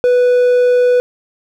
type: tone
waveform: triangle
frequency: 493.9 Hz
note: B4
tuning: in tune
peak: -6 dBFS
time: 0.04-1 s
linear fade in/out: 0 ms
effects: none

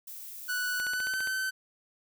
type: noise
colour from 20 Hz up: violet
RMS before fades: -43 dBFS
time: 0.07-0.81 s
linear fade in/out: 5 ms
type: tone with pitch glide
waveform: 45% pulse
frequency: 1480 to 1532.2 Hz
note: F#6 to G6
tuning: 0 to -40 cents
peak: -29 dBFS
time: 0.48-1.51 s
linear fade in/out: 20 ms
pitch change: +60 cents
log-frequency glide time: 0.89-1.16 s
type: click train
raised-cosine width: 0.3 ms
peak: -25 dBFS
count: 8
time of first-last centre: 0.8-1.273 s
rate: 14.8 Hz
effects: none

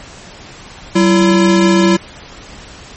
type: tone pair together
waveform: square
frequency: 190.02 / 337.3 Hz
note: F#3 / E4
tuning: +46 / +40 cents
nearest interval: minor seventh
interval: 994 cents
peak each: -11 dBFS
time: 0.95-1.97 s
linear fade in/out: 10 ms
effects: pink hiss -35 dBFS RMS until 2.96 s + MP3 32 kbps

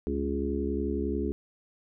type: harmonic tone with a mistuned harmonic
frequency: 71.2 Hz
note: C#2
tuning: 47 cents sharp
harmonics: 1 / 3 / 4 / 5 / 6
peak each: -33 / -34 / -33 / -34 / -34 dBFS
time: 0.07-1.32 s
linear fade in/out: 0 ms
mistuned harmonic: 6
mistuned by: -34 cents
effects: none

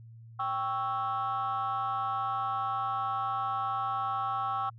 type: chord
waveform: sine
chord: C# diminished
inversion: second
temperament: equal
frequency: 784 / 1108.7 / 1318.5 Hz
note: G5 / C#6 / E6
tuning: 0 / 0 / 0 cents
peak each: -32 / -32 / -32 dBFS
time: 0.39-4.7 s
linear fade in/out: 10 ms
effects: tanh soft clip ceiling -24 dBFS + added 114 Hz sine -47 dBFS peak until 4.78 s

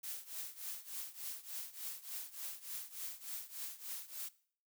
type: noise with tremolo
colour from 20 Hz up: blue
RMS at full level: -42 dBFS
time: 0.03-4.29 s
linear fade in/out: 10 ms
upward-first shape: triangle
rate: 3.4 Hz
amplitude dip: 90%
effects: noise-tail reverb RT60 0.5 s tail -19 dB re dry

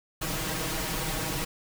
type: noise with comb filter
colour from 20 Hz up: pink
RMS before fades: -31 dBFS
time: 0.21-1.45 s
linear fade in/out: 10 ms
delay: 6.3 ms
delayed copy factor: +1
effects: none

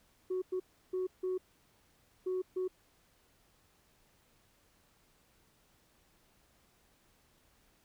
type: tone bursts at uneven times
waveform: sine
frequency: 370 Hz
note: F#4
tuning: in tune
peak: -30 dBFS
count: 6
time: 0.3-0.42 / 0.52-0.6 / 0.93-1.07 / 1.23-1.38 / 2.26-2.42 / 2.56-2.68 s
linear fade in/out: 10 ms
effects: tanh soft clip ceiling -29 dBFS + pink hiss -69 dBFS RMS until 7.84 s

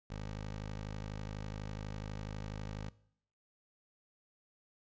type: tone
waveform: 15% pulse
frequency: 52.1 Hz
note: G#1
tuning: 6 cents sharp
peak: -34 dBFS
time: 0.1-2.89 s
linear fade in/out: 5 ms
effects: noise-tail reverb RT60 0.7 s tail -21 dB re dry + resampled to 16000 Hz

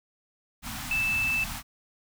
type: band-stop noise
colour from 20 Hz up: pink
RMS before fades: -36 dBFS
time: 0.62-1.63 s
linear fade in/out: 50 ms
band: 270 to 710 Hz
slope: 48 dB/octave
type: tone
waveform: sine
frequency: 2637 Hz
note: E7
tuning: in tune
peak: -24 dBFS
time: 0.91-1.44 s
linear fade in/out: 2 ms
effects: none

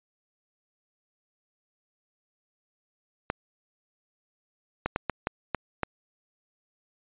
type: clicks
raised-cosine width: 0.5 ms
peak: -11 dBFS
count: 7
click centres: 3.301 / 4.86 / 4.961 / 5.097 / 5.271 / 5.547 / 5.833 s
effects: resampled to 8000 Hz

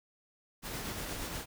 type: noise with tremolo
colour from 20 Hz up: pink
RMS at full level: -38 dBFS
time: 0.62-1.46 s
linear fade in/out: 50 ms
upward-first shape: sine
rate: 8.5 Hz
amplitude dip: 30%
effects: none

